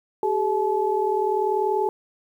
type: tone cluster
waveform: sine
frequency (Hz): 386.4 / 426.7 / 861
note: G4 / G#4 / A5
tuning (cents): -25 / +47 / -38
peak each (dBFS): -24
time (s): 0.23-1.89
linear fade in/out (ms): 2
effects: 9-bit